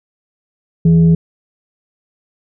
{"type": "tone with frequency modulation", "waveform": "sine", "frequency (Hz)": 165.4, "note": "E3", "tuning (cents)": 6, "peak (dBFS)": -6, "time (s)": [0.85, 1.15], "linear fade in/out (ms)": 5, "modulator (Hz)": 250, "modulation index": 0.33, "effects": []}